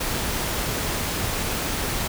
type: noise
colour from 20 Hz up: pink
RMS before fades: -26 dBFS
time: 0-2.08 s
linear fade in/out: 10 ms
effects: none